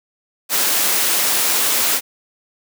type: high-pass noise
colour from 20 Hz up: white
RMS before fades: -17 dBFS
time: 0.49-2.01 s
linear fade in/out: 50 ms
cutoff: 250 Hz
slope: 12 dB/octave
effects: none